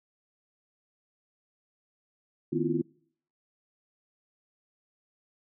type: tone cluster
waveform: sine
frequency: 154.9 / 237.2 / 258.4 / 330.8 / 351.8 Hz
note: D#3 / A#3 / C4 / E4 / F4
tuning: -7 / +30 / -21 / +6 / +13 cents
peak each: -33 / -35 / -32 / -31 / -30 dBFS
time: 2.52-2.82 s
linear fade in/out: 10 ms
effects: noise-tail reverb RT60 0.6 s tail -24 dB re dry